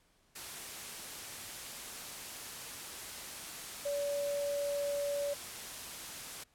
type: tone in noise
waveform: sine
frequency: 572 Hz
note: D5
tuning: 46 cents flat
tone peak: -32 dBFS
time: 3.85-5.34 s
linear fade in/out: 10 ms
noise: white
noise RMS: -44 dBFS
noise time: 0.35-6.44 s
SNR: +9 dB
effects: pink hiss -70 dBFS RMS until 6.54 s + low-pass 12000 Hz 12 dB/octave